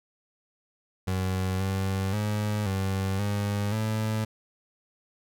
30% pulse tone with pitch steps, 93.7 / 96.2 / 105.3 / 96.3 / 102.2 / 109.2 Hz, F#2 / G2 / G#2 / G2 / G#2 / A2, +22 / -32 / +24 / -30 / -27 / -13 cents, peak -23 dBFS, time 1.07-4.25 s, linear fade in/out 10 ms, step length 530 ms, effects none

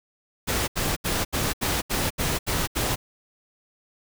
pink noise bursts, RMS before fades -25 dBFS, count 9, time 0.47-2.96 s, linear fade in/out 20 ms, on 210 ms, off 75 ms, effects none

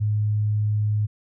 sine tone, 105.6 Hz, G#2, 29 cents sharp, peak -19 dBFS, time 0-1.07 s, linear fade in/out 20 ms, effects none

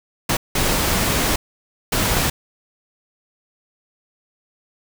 pink noise bursts at uneven times, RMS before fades -19 dBFS, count 3, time 0.29-0.37 / 0.55-1.36 / 1.92-2.3 s, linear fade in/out 5 ms, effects none

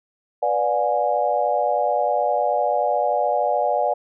sine chord, G# half-diminished seventh, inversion first, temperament equal with one note detuned, 493.9 / 587.3 / 721 / 830.6 Hz, B4 / D5 / F#5 / G#5, 0 / 0 / -45 / 0 cents, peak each -26 / -22 / -22 / -24 dBFS, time 0.42-3.94 s, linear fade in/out 10 ms, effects none

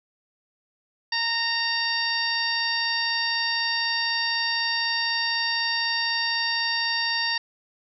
harmonic tone, 924 Hz, A#5, 16 cents flat, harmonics 1 / 2 / 3 / 4 / 5 / 6, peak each -32 / -27 / -33 / -33 / -27 / -33 dBFS, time 1.12-7.38 s, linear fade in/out 5 ms, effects none

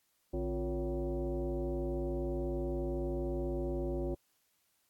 sine tone with frequency modulation, 148.5 Hz, D3, 20 cents sharp, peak -32 dBFS, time 0.33-4.15 s, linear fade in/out 10 ms, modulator 205 Hz, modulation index 1.9, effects white hiss -75 dBFS RMS until 4.89 s + AAC 64 kbps

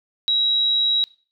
sine tone, 3860 Hz, B7, 40 cents flat, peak -16 dBFS, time 0.28-1.04 s, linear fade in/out 0 ms, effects noise-tail reverb RT60 0.4 s tail -20 dB re dry

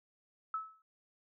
sine tone with exponential decay, 1300 Hz, E6, 24 cents flat, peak -31 dBFS, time 0.54-0.82 s, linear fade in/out 2 ms, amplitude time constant 60 ms, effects none

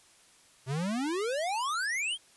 square exponential sweep, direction up, 124.9 to 3322 Hz, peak -30 dBFS, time 0.66-2.18 s, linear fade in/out 50 ms, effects white hiss -60 dBFS RMS until 2.36 s + resampled to 24000 Hz

